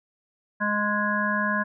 harmonic tone, 207.7 Hz, G#3, in tune, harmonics 1 / 3 / 5 / 7 / 8, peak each -28 / -32 / -28 / -32 / -26 dBFS, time 0.6-1.64 s, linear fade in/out 20 ms, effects none

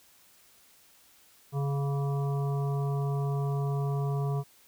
harmonic tone with a mistuned harmonic, 140 Hz, C#3, 18 cents sharp, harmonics 1 / 3 / 5 / 7 / 8, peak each -27 / -37 / -41 / -44 / -45 dBFS, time 1.52-4.44 s, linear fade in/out 50 ms, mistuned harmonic 8, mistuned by +54 cents, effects white hiss -60 dBFS RMS until 4.67 s

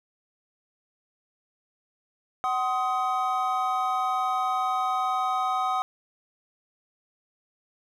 triangle chord, C diminished, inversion second, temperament just, 753.5 / 1046.5 / 1255.8 Hz, Gb5 / C6 / Eb6, +31 / 0 / +16 cents, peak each -25 / -31 / -25 dBFS, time 2.44-5.82 s, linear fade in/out 0 ms, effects none

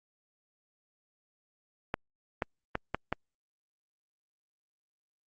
clicks, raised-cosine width 0.5 ms, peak -14 dBFS, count 5, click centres 1.941 / 2.422 / 2.754 / 2.946 / 3.126 s, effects Opus 48 kbps

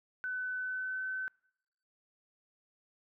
sine tone with pitch glide, 1506 to 1523.5 Hz, F#6 to G6, +30 to -50 cents, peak -34 dBFS, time 0.24-1.28 s, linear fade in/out 0 ms, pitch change +20 cents, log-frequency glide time 0.56-1.05 s, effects noise-tail reverb RT60 0.8 s tail -26 dB re dry

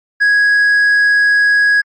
triangle tone, 1661.2 Hz, G#6, in tune, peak -6 dBFS, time 0.2-1.82 s, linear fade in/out 20 ms, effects MP3 32 kbps

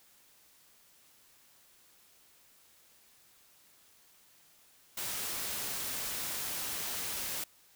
white noise, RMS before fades -37 dBFS, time 4.97-7.44 s, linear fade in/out 5 ms, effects white hiss -63 dBFS RMS until 7.75 s

